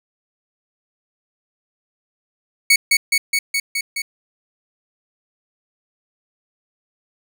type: tone with echo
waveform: sawtooth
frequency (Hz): 2226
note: C#7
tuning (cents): +7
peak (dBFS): -6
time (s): 2.7-2.76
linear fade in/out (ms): 5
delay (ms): 210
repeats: 6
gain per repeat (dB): -2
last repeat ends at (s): 4.02
effects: none